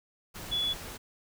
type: tone in noise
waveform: sine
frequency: 3414 Hz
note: G#7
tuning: 47 cents sharp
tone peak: -27 dBFS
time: 0.51-0.74 s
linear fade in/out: 20 ms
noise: pink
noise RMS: -42 dBFS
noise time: 0.34-0.98 s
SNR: +12 dB
effects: none